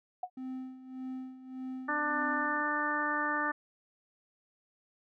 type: tone with exponential decay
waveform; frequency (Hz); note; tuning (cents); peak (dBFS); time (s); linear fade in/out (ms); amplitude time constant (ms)
sine; 730; F#5; -24; -29; 0.23-0.3; 5; 15
type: tone with tremolo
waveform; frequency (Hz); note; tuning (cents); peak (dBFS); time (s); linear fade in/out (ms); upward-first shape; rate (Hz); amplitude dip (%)
triangle; 258.9; C4; -18; -34; 0.37-2.62; 5; sine; 1.7; 75
type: harmonic tone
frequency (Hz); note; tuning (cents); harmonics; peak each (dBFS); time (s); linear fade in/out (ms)
297.1; D4; +20; 1 / 2 / 3 / 4 / 5 / 6; -38 / -41 / -37 / -34 / -37 / -34; 1.88-3.52; 10
effects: none